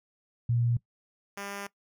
sine / 5% pulse tone pair in turn, 118.8 / 200.3 Hz, A#2 / G3, +33 / +38 cents, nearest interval major sixth, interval 905 cents, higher second, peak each -23 / -25 dBFS, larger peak first, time 0.49-0.77 / 1.37-1.67 s, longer second, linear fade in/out 5 ms, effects noise-tail reverb RT60 0.1 s tail -20 dB re dry

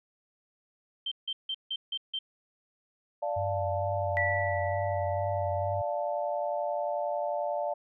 sine tone bursts, 3132 Hz, G7, 2 cents flat, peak -30 dBFS, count 6, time 1.06-2.19 s, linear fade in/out 5 ms, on 55 ms, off 160 ms
sine chord, D minor, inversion none, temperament equal, 587.3 / 698.5 / 880 Hz, D5 / F5 / A5, 0 / 0 / 0 cents, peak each -31 / -33 / -36 dBFS, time 3.22-7.74 s, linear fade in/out 10 ms
sine tone with vibrato, 94.4 Hz, F#2, 35 cents sharp, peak -33 dBFS, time 3.36-5.82 s, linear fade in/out 10 ms, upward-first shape sine, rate 2.2 Hz, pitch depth 48 cents each way
sine tone with exponential decay, 1958 Hz, B6, 15 cents flat, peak -25 dBFS, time 4.17-5.74 s, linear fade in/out 0 ms, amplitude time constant 340 ms
effects none

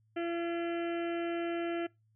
harmonic tone, 340 Hz, F4, 46 cents flat, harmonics 1 / 2 / 4 / 5 / 6 / 7 / 8 / 9, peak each -33 / -39 / -45 / -47 / -49 / -50 / -51 / -52 dBFS, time 0.16-1.87 s, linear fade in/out 10 ms, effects noise-tail reverb RT60 0.2 s tail -23 dB re dry + added 109 Hz sine -67 dBFS peak until 2.15 s

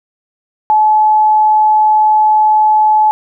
sine tone, 858 Hz, A5, 44 cents flat, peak -6 dBFS, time 0.7-3.11 s, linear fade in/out 0 ms, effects none

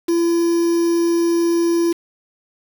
triangle tone with quantisation, 339.3 Hz, F4, 50 cents flat, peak -12 dBFS, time 0.08-1.93 s, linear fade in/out 10 ms, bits 5, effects none

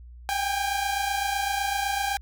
sawtooth tone pair together, 784 / 811.9 Hz, G5 / G#5, 0 / -39 cents, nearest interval minor second, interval 61 cents, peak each -24 dBFS, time 0.29-2.17 s, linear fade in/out 0 ms, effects added 60 Hz sine -42 dBFS peak until 2.21 s

